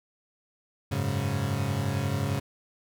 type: chord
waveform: 35% pulse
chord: F# suspended second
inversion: none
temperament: equal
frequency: 92.5 / 103.83 / 138.59 Hz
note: F#2 / G#2 / C#3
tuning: 0 / 0 / 0 cents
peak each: -32 / -28 / -28 dBFS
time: 0.91-2.4 s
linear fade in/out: 10 ms
effects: none

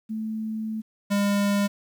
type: tone pair in turn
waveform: sine / square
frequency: 219.1 / 202.1 Hz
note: A3 / G#3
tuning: -7 / -47 cents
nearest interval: minor second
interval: 140 cents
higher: first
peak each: -27 / -21 dBFS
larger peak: second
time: 0.09-0.82 / 1.1-1.68 s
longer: first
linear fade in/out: 20 ms
effects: 10-bit

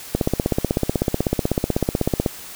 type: click train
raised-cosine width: 2 ms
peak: -4 dBFS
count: 35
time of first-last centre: 0.15-2.262 s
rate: 16.1 Hz
effects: white hiss -37 dBFS RMS until 2.55 s

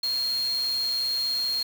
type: tone in noise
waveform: sine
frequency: 4241 Hz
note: C8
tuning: 23 cents sharp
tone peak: -24 dBFS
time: 0.03-1.63 s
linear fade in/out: 5 ms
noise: white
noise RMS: -40 dBFS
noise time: 0.03-1.63 s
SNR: +13 dB
effects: none

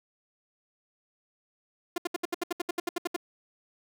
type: tone bursts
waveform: sawtooth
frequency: 349.2 Hz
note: F4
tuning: in tune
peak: -23 dBFS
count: 14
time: 1.96-3.164 s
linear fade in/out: 5 ms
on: 21 ms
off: 70 ms
effects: none

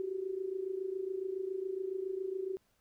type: tone with amplitude modulation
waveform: sine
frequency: 380 Hz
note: F#4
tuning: 46 cents sharp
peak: -31 dBFS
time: 0-2.57 s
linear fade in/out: 0 ms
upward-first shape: sine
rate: 27.2 Hz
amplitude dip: 75%
effects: pink hiss -74 dBFS RMS until 2.8 s

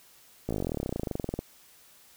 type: slowing click train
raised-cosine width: 2 ms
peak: -17 dBFS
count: 30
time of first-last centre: 0.49-1.39 s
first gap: 17 ms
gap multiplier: 1.04
effects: white hiss -57 dBFS RMS until 2.16 s

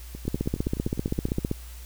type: two click trains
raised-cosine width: 3 ms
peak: -24 / -12 dBFS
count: 13 / 20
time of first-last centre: 0.15-1.39 / 0.28-1.514 s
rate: 9.68 / 15.4 Hz
effects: added 60 Hz sine -39 dBFS peak until 1.85 s + white hiss -49 dBFS RMS until 1.85 s

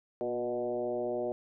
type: tone with frequency modulation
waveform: sine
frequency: 487 Hz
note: B4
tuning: 24 cents flat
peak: -30 dBFS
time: 0.21-1.32 s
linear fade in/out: 0 ms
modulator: 123 Hz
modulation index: 1.6
effects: none

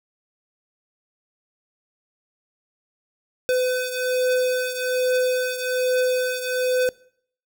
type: beating tone pair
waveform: square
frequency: 505 / 506.2 Hz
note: B4 / B4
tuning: +39 / +43 cents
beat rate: 1.2 Hz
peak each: -22 / -27 dBFS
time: 3.49-6.89 s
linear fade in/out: 0 ms
effects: noise-tail reverb RT60 0.6 s tail -23 dB re dry

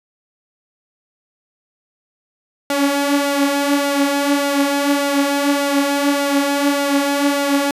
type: tone with flanger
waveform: sawtooth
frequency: 282.9 Hz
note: C#4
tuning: 35 cents sharp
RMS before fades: -17 dBFS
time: 2.7-7.71 s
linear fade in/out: 2 ms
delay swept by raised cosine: 1.4 to 5.9 ms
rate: 1.7 Hz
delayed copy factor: +0.55
effects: resampled to 32000 Hz

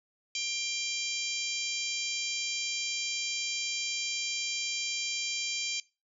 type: harmonic tone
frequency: 792 Hz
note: G5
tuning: 18 cents sharp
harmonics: 3 / 4 / 5 / 6 / 7 / 8 / 9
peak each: -36 / -37 / -42 / -38 / -41 / -41 / -40 dBFS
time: 0.35-5.8 s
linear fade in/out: 2 ms
effects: noise-tail reverb RT60 0.3 s tail -24 dB re dry

